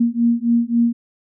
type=beating tone pair; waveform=sine; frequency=233.1 / 236.8 Hz; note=A#3 / A#3; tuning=0 / +27 cents; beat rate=3.7 Hz; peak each=-17 dBFS; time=0-0.93 s; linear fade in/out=10 ms; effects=none